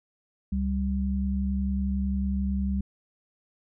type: tone pair together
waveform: sine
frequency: 69.06 / 196 Hz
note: C#2 / G3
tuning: -6 / 0 cents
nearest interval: octave + tritone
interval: 1806 cents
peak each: -27 dBFS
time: 0.52-2.81 s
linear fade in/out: 5 ms
effects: none